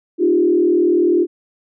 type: tone with frequency modulation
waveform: sine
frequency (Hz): 349.2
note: F4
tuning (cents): 0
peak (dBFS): -11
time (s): 0.18-1.27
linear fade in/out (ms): 50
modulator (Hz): 40.2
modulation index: 1.1
effects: none